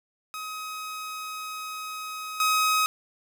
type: tone with level steps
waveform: sawtooth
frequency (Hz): 1266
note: D#6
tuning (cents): +30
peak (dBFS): -30 / -17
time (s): 0.34-2.86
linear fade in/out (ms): 0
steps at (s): 2.4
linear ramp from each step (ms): 2
effects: 8-bit